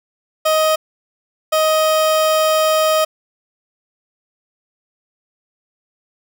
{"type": "tone pair in turn", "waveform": "30% pulse", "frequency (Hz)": [627, 627], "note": ["D#5", "D#5"], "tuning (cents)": [13, 13], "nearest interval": "unison", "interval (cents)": 0, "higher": "neither", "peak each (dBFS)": -10, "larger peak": "neither", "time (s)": [[0.45, 0.76], [1.52, 3.05]], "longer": "second", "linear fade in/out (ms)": 10, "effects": []}